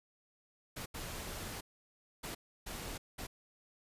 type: noise bursts at uneven times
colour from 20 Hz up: pink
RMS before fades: -43 dBFS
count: 5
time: 0.76-0.86 / 0.94-1.61 / 2.23-2.35 / 2.66-2.98 / 3.18-3.27 s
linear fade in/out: 10 ms
effects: resampled to 32000 Hz